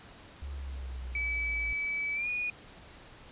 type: exponential sweep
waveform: sine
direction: down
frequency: 70.9 to 55.1 Hz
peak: -36 dBFS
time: 0.42-1.73 s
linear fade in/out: 0 ms
type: tone with pitch glide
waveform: sine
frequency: 2294 to 2459 Hz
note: D7 to D#7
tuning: -41 to -21 cents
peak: -30 dBFS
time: 1.15-2.5 s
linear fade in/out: 2 ms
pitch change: +120 cents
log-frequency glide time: 2.14-2.28 s
effects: pink hiss -52 dBFS RMS until 3.31 s + resampled to 8000 Hz